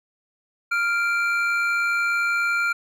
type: tone pair together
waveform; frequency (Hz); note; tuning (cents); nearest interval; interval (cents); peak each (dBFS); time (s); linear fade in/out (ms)
triangle; 1395.4 / 2349; F6 / D7; -2 / 0; major sixth; 902; -19 / -24; 0.71-2.73; 10
effects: none